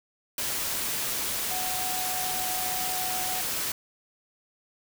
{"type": "tone in noise", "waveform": "sine", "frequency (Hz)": 740, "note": "F#5", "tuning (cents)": 0, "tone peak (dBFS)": -34, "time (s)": [1.51, 3.41], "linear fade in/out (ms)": 2, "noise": "white", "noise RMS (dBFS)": -30, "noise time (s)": [0.38, 3.72], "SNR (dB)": -7, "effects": []}